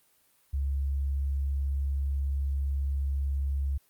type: tone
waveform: sine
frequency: 69.1 Hz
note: C#2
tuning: 5 cents flat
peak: -26 dBFS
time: 0.53-3.78 s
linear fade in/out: 10 ms
effects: white hiss -66 dBFS RMS until 3.89 s + Opus 32 kbps